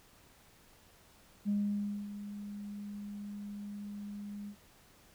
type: tone with ADSR envelope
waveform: sine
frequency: 204.6 Hz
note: G#3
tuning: 26 cents flat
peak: -27 dBFS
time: 1.45-4.56 s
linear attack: 38 ms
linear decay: 580 ms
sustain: -13 dB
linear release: 80 ms
effects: tanh soft clip ceiling -24 dBFS + pink hiss -62 dBFS RMS until 5.14 s